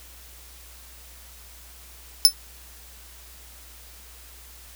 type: tone with exponential decay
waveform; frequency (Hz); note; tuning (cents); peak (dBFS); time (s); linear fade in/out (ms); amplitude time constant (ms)
sawtooth; 5274; E8; 0; -3; 2.25-2.33; 0; 17
effects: added 60 Hz sine -48 dBFS peak until 4.75 s + white hiss -48 dBFS RMS until 4.75 s

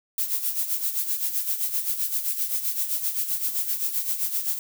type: noise with tremolo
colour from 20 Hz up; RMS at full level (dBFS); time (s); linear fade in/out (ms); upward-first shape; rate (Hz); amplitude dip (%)
violet; -24; 0.18-4.59; 2; sine; 7.7; 65
effects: none

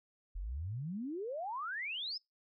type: exponential sweep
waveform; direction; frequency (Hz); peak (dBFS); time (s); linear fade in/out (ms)
sine; up; 40.23 to 5300; -37; 0.35-2.18; 10
effects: noise-tail reverb RT60 0.2 s tail -26 dB re dry

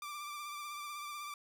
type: tone with vibrato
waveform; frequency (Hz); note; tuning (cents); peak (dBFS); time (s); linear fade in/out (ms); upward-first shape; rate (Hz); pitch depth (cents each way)
sawtooth; 1178; D6; +5; -38; 0.02-1.34; 2; triangle; 16; 39
effects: none

